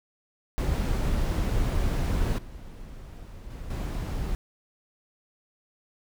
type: noise with level steps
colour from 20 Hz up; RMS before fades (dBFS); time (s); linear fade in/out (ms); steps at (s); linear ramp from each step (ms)
brown; -25 / -42 / -38 / -30; 0.58-4.35; 0; 2.38 / 3.5 / 3.7; 5
effects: none